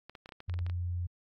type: clicks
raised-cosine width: 0.3 ms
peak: -30 dBFS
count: 11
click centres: 0.096 / 0.152 / 0.259 / 0.291 / 0.322 / 0.404 / 0.497 / 0.54 / 0.59 / 0.665 / 0.698 s
type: tone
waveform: sine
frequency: 88 Hz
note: F2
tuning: 14 cents sharp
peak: -31 dBFS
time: 0.48-1.07 s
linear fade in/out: 10 ms
effects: AAC 64 kbps